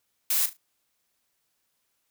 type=noise with echo; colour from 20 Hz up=blue; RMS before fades=-24 dBFS; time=0.3-0.46 s; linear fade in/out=5 ms; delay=37 ms; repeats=3; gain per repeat=-12 dB; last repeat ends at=0.571 s; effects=white hiss -75 dBFS RMS until 2.1 s